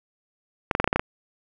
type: clicks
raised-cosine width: 0.5 ms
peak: -5 dBFS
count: 8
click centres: 0.712 / 0.751 / 0.8 / 0.843 / 0.876 / 0.929 / 0.96 / 0.995 s
effects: none